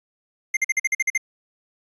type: tone bursts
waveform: square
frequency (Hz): 2100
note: C7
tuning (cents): +6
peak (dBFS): -18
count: 9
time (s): 0.54-1.177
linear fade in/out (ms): 5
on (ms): 29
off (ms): 47
effects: resampled to 22050 Hz